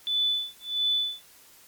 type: tone with tremolo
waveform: sine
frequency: 3487 Hz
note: A7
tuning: 16 cents flat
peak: -21 dBFS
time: 0.07-1.25 s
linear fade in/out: 0 ms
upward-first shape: sine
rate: 1.5 Hz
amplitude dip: 100%
effects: white hiss -54 dBFS RMS until 1.67 s + MP3 96 kbps